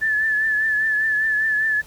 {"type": "tone with vibrato", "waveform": "sine", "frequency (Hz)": 1741, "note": "A6", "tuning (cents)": -19, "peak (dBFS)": -17, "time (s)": [0.01, 1.82], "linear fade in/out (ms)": 20, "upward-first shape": "triangle", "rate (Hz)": 5, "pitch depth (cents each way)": 46, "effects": ["pink hiss -47 dBFS RMS until 1.86 s"]}